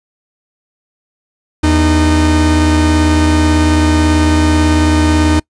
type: tone pair together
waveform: 45% pulse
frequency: 80.9 / 305.4 Hz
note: E2 / D#4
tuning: -32 / -32 cents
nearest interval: octave + major seventh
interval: 2300 cents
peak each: -11 dBFS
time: 1.63-5.4 s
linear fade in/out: 10 ms
effects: noise-tail reverb RT60 0.1 s tail -25 dB re dry + resampled to 22050 Hz